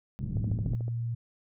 white low-pass noise, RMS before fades -33 dBFS, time 0.19-0.75 s, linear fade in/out 0 ms, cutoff 190 Hz, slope 24 dB/octave
sine tone with pitch glide, 107.8 to 116.88 Hz, A2 to A#2, -35 to +5 cents, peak -29 dBFS, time 0.35-1.15 s, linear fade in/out 10 ms, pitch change +140 cents, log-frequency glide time 0.54-0.74 s
click train, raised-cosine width 2 ms, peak -29 dBFS, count 8, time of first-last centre 0.37-0.881 s, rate 13.7 Hz
effects none

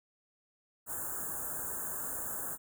white band-stop noise, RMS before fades -38 dBFS, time 0.86-2.58 s, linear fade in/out 50 ms, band 1700 to 6800 Hz, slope 96 dB/octave, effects none

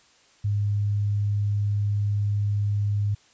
sine tone, 102.6 Hz, G#2, 21 cents flat, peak -21 dBFS, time 0.44-3.15 s, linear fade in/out 10 ms, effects white hiss -58 dBFS RMS until 3.33 s + resampled to 16000 Hz

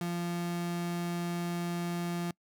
35% pulse tone, 173 Hz, F3, 16 cents flat, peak -30 dBFS, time 0.01-2.31 s, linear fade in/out 2 ms, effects noise-tail reverb RT60 0.1 s tail -25 dB re dry

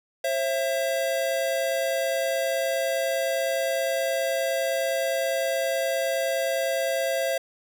square tone pair together, 536 / 665.7 Hz, C5 / E5, +42 / +17 cents, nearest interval major third, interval 375 cents, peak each -27 dBFS, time 0.24-7.38 s, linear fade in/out 5 ms, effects none

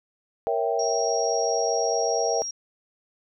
sine chord, A# diminished seventh, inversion none, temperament equal, 466.2 / 554.4 / 659.3 / 784 Hz, A#4 / C#5 / E5 / G5, 0 / 0 / 0 / 0 cents, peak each -26 / -30 / -27 / -28 dBFS, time 0.47-2.42 s, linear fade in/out 0 ms
sine tone, 5620 Hz, F8, 10 cents sharp, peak -29 dBFS, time 0.79-2.51 s, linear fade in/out 5 ms
effects none

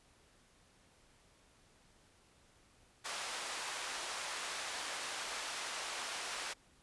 pink band-pass noise, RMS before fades -42 dBFS, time 3.04-6.54 s, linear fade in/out 20 ms, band 800 to 9100 Hz, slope 12 dB/octave, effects pink hiss -67 dBFS RMS until 6.82 s + resampled to 24000 Hz

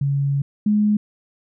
sine tone pair in turn, 140 / 209.8 Hz, C#3 / G#3, +18 / +18 cents, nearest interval perfect fifth, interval 700 cents, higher second, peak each -17 / -14 dBFS, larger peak second, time 0.01-0.42 / 0.66-0.97 s, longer first, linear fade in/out 5 ms, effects none

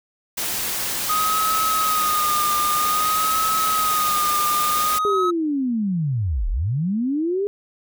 white noise, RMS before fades -25 dBFS, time 0.37-4.99 s, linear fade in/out 10 ms
triangle tone with vibrato, 1244.5 Hz, D#6, in tune, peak -17 dBFS, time 1.09-5.31 s, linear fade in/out 10 ms, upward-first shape sine, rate 0.52 Hz, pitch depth 55 cents each way
sine linear two-way sweep, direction down then up, 414.8 to 33.08 to 414.8 Hz, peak -19 dBFS, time 5.05-7.47 s, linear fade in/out 0 ms, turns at 6.49 s
effects none

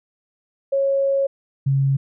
sine tone pair in turn, 549 / 136.81 Hz, C#5 / C#3, -17 / -22 cents, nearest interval 2 octaves, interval 2405 cents, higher first, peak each -16 / -15 dBFS, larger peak second, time 0.72-1.27 / 1.66-1.97 s, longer first, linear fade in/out 10 ms, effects none

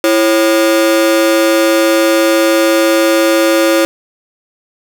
45% pulse ring-modulated tone, 440 Hz, A4, in tune, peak -5 dBFS, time 0.04-3.85 s, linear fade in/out 0 ms, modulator 107 Hz, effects none

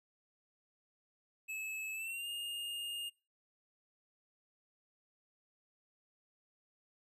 square tone with pitch glide, 2597 to 2832 Hz, E7 to F7, -26 to +23 cents, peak -40 dBFS, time 1.48-3.1 s, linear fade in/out 20 ms, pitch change +149 cents, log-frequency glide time 1.93-2.28 s, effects noise-tail reverb RT60 0.3 s tail -24 dB re dry

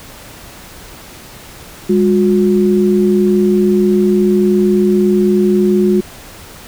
sine tone pair together, 203.2 / 361.5 Hz, G#3 / F#4, -38 / -40 cents, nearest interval minor seventh, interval 998 cents, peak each -11 dBFS, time 1.89-6.01 s, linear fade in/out 10 ms, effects pink hiss -35 dBFS RMS until 6.67 s

